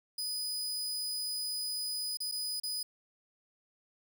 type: tone with dropouts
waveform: sawtooth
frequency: 4978 Hz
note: D#8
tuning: in tune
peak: -31 dBFS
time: 0.18-2.83 s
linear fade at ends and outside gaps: 5 ms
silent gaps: 2.172-2.203 / 2.315-2.321 / 2.6-2.634 s
effects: none